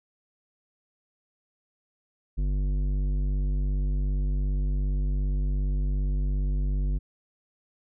sine tone with tanh clipping, 48.68 Hz, G1, 11 cents flat, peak -25 dBFS, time 2.37-6.99 s, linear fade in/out 20 ms, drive 12 dB, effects none

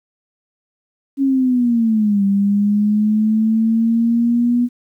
sine linear two-way sweep, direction down then up, 277.2 to 197 to 244 Hz, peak -12 dBFS, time 1.17-4.69 s, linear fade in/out 50 ms, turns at 2.24 s, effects 9-bit

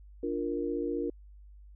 sine chord, Bb major, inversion first, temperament equal, 293.7 / 349.2 / 466.2 Hz, D4 / F4 / Bb4, 0 / 0 / 0 cents, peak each -34 dBFS, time 0.23-1.1 s, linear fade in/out 5 ms, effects added 50 Hz sine -49 dBFS peak until 1.75 s

